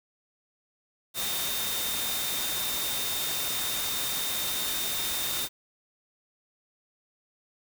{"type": "tone in noise", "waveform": "sine", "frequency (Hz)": 3654, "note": "A#7", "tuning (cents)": -35, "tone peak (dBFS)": -34, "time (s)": [1.14, 5.49], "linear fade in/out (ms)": 50, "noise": "white", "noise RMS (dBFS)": -31, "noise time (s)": [1.14, 5.49], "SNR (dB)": -6, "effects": []}